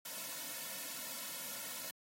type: noise with comb filter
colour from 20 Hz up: white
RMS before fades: -44 dBFS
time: 0.05-1.91 s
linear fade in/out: 5 ms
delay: 2.5 ms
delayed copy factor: -0.85
effects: high-pass 200 Hz 12 dB/octave + AAC 48 kbps